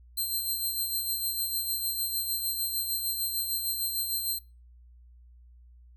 5% pulse tone with tremolo, 4141 Hz, C8, 19 cents flat, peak -20 dBFS, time 0.17-4.39 s, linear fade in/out 10 ms, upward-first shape sine, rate 6.6 Hz, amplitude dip 45%, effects noise-tail reverb RT60 0.3 s tail -23 dB re dry + added 60 Hz sine -51 dBFS peak until 5.96 s

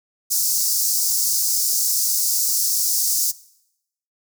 pink high-pass noise, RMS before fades -20 dBFS, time 0.3-3.32 s, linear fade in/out 20 ms, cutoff 5000 Hz, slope 48 dB/octave, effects noise-tail reverb RT60 0.8 s tail -20 dB re dry

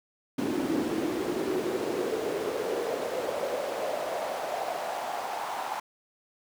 brown noise with high-pass filter sweep, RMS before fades -31 dBFS, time 0.38-5.8 s, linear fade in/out 5 ms, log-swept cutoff 280 to 860 Hz, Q 4.3, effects none

